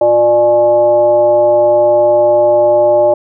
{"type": "tone with frequency modulation", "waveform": "sine", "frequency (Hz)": 597, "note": "D5", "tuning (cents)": 28, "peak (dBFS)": -6, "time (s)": [0.01, 3.14], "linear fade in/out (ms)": 5, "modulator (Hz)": 243, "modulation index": 0.63, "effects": []}